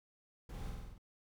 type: noise with echo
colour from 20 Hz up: brown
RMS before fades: -44 dBFS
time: 0.49-0.7 s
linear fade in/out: 5 ms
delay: 47 ms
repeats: 6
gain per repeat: -2 dB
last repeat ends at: 0.982 s
effects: none